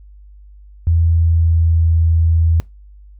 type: tone with pitch glide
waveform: sine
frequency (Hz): 83.1 to 82.19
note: E2 to E2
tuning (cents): +15 to -5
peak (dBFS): -10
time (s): 0.87-2.6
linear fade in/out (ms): 0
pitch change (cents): -20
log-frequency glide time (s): 1.04-1.96
effects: noise-tail reverb RT60 0.2 s tail -23 dB re dry + added 50 Hz sine -38 dBFS peak until 3.19 s